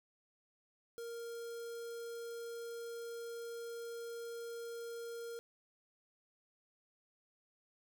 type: tone with notch filter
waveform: square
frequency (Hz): 466.2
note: A#4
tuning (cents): 0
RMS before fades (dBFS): -45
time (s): 0.98-5.39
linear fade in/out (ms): 0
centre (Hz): 2200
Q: 1.3
effects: none